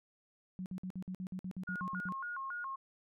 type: tone bursts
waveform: sine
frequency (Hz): 185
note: F#3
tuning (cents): 0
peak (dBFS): -38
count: 13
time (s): 0.59-2.123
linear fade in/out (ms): 0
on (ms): 69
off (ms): 53
type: tone with vibrato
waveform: sine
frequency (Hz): 1244.5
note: D#6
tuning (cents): 0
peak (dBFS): -38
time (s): 1.67-2.76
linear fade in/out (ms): 10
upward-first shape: square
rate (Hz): 3.6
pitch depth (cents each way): 250
effects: none